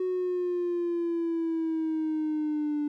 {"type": "exponential sweep", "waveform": "triangle", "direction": "down", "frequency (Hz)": [370, 293.7], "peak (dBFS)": -23, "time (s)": [0, 2.88], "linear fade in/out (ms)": 5, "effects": ["tanh soft clip ceiling -22 dBFS"]}